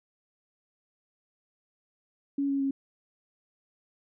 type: tone with pitch steps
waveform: sine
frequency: 280 / 276.5 / 273 Hz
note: C#4 / C#4 / C#4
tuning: +18 / -4 / -26 cents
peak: -25 dBFS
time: 2.38-2.71 s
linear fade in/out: 5 ms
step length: 110 ms
effects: none